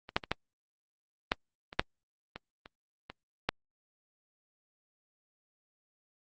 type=clicks; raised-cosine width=0.3 ms; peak=-28 / -9 / -24 / -11 / -9 / -26 / -7 / -23 / -30 / -24 / -10 dBFS; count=11; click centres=0.091 / 0.165 / 0.238 / 0.316 / 1.319 / 1.729 / 1.795 / 2.36 / 2.659 / 3.1 / 3.49 s; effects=Opus 32 kbps